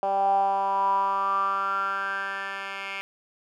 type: tone with band-pass filter sweep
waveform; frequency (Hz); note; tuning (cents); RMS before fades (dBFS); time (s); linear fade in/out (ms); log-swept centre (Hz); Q
10% pulse; 196; G3; 0; -26; 0.03-3.01; 0; 700 to 2200; 8.3
effects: none